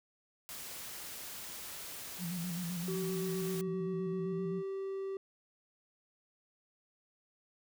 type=noise; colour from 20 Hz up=white; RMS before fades=-45 dBFS; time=0.49-3.61 s; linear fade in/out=0 ms
type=tone with vibrato; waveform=sine; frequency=174.61 Hz; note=F3; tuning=in tune; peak=-36 dBFS; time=2.18-4.63 s; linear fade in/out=50 ms; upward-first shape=square; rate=7.7 Hz; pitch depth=61 cents each way
type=tone with pitch glide; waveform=triangle; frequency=380.6 to 387.9 Hz; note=F#4 to G4; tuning=+49 to -18 cents; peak=-34 dBFS; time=2.88-5.17 s; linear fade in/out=2 ms; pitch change=+33 cents; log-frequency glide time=4.18-4.43 s
effects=none